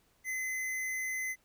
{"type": "tone", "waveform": "square", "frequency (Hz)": 2041, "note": "C7", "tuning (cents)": -44, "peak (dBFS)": -34, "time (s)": [0.24, 1.36], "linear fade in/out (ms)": 50, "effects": ["pink hiss -70 dBFS RMS until 1.44 s"]}